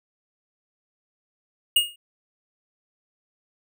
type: tone with exponential decay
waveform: square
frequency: 2855 Hz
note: F7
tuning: 37 cents sharp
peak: -13 dBFS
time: 1.76-1.96 s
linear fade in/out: 5 ms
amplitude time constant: 43 ms
effects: none